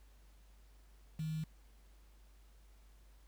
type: tone with quantisation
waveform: sine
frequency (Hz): 157.5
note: D#3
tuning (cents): +21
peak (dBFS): -36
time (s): 1.19-1.44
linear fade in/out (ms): 5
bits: 9
effects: added 50 Hz sine -59 dBFS peak until 3.27 s + pink hiss -71 dBFS RMS until 3.27 s